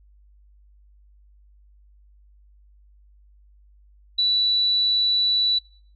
sine tone, 3951 Hz, B7, in tune, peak -17 dBFS, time 4.18-5.59 s, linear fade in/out 10 ms, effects noise-tail reverb RT60 0.5 s tail -23 dB re dry + added 50 Hz sine -51 dBFS peak until 5.95 s

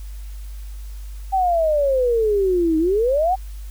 sine exponential two-way sweep, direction down then up, 784 to 311.1 to 784 Hz, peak -15 dBFS, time 1.32-3.36 s, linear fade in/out 20 ms, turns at 2.78 s, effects added 50 Hz sine -30 dBFS peak until 3.7 s + white hiss -50 dBFS RMS until 3.7 s

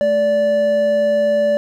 triangle tone pair together, 217.9 / 581.7 Hz, A3 / D5, -17 / -17 cents, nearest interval octave + perfect fourth, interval 1700 cents, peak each -23 / -11 dBFS, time 0.01-1.57 s, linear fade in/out 0 ms, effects none

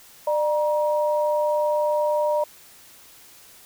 sine tone pair together, 599 / 947.7 Hz, D5 / A#5, +34 / +28 cents, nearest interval minor sixth, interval 794 cents, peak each -20 / -25 dBFS, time 0.27-2.44 s, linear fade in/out 5 ms, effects white hiss -49 dBFS RMS until 3.65 s

